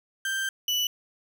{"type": "tone pair in turn", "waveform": "35% pulse", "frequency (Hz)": [1571, 2966], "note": ["G6", "F#7"], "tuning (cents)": [3, 4], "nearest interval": "major seventh", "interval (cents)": 1101, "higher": "second", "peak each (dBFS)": [-25, -22], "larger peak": "second", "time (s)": [[0.25, 0.49], [0.68, 0.87]], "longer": "first", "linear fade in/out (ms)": 2, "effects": []}